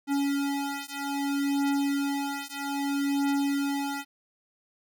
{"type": "beating tone pair", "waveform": "square", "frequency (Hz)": [280.2, 280.82], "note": ["C#4", "C#4"], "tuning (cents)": [19, 23], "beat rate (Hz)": 0.62, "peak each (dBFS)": [-30, -30], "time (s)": [0.07, 4.05], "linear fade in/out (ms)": 50, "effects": []}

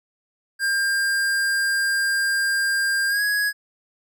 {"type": "tone with pitch glide", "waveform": "square", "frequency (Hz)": [1600, 1666], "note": ["G6", "G#6"], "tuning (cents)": [35, 5], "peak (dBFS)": -20, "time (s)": [0.59, 3.53], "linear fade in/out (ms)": 50, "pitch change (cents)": 70, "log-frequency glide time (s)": [3.08, 3.22], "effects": []}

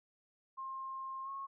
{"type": "tone with pitch glide", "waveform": "sine", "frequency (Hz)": [1063, 1091], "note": ["C6", "C#6"], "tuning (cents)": [27, -28], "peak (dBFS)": -40, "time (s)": [0.57, 1.47], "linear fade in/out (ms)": 20, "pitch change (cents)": 45, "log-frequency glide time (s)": [1.24, 1.29], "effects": []}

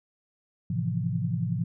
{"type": "chord", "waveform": "sine", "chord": "F major seventh", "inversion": "first", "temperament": "just", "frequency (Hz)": [109.13, 130.96, 163.7, 174.61], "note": ["A2", "C3", "E3", "F3"], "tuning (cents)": [-14, 2, -12, 0], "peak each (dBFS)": -31, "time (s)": [0.7, 1.64], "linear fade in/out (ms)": 5, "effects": []}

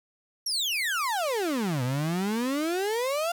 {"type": "exponential two-way sweep", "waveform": "35% pulse", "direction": "down then up", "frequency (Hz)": [5770, 121, 705], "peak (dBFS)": -24, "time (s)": [0.46, 3.32], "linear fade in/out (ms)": 5, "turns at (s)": 1.83, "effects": []}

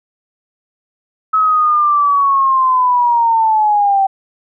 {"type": "linear sweep", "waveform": "sine", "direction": "down", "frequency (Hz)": [1290, 770], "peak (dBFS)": -9, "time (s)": [1.33, 4.07], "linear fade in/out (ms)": 10, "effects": []}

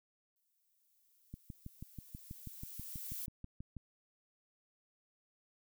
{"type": "noise with exponential growth", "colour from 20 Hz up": "violet", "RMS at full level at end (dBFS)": -42, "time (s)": [0.36, 3.26], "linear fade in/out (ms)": 1, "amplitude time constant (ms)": 630}
{"type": "click train", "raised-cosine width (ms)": 5, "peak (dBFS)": -33, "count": 16, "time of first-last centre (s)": [1.34, 3.767], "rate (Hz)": 6.18}
{"effects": []}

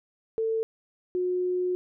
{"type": "tone pair in turn", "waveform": "sine", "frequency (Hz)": [446.8, 362.4], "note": ["A4", "F#4"], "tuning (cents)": [27, -36], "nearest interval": "major third", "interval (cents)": 363, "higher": "first", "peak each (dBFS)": -24, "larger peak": "neither", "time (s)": [[0.38, 0.63], [1.15, 1.75]], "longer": "second", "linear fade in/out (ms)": 0, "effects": []}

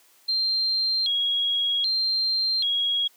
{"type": "tone with vibrato", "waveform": "sine", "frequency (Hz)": 3711, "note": "A#7", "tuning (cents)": -9, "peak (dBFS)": -21, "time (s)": [0.28, 3.08], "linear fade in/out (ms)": 10, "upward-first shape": "square", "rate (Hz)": 0.64, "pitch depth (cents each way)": 200, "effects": ["white hiss -58 dBFS RMS until 3.16 s", "high-pass 300 Hz 12 dB/octave"]}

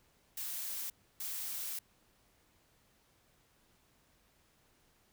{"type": "noise bursts at uneven times", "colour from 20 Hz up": "blue", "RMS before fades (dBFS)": -40, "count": 2, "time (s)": [[0.37, 0.9], [1.2, 1.79]], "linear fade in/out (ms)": 5, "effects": ["pink hiss -70 dBFS RMS until 5.12 s"]}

